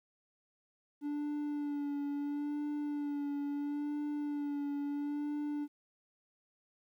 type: tone with vibrato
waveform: triangle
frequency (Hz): 290.3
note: D4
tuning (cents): -20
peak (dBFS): -32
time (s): 1.01-5.68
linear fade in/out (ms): 50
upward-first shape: sine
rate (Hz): 0.74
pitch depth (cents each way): 27
effects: 12-bit